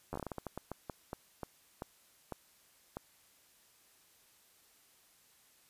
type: slowing click train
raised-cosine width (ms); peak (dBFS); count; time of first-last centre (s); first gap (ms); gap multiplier
1; -25; 18; 0.13-2.97; 11; 1.29
effects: white hiss -66 dBFS RMS until 5.69 s + resampled to 32000 Hz